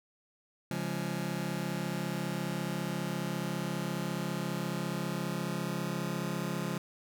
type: chord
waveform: sawtooth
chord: Db major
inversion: none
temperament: just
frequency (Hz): 138.59 / 173.24 / 207.9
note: Db3 / F3 / Ab3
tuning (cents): 0 / -14 / +2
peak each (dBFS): -34 / -31 / -34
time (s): 0.71-6.78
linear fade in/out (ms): 2
effects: none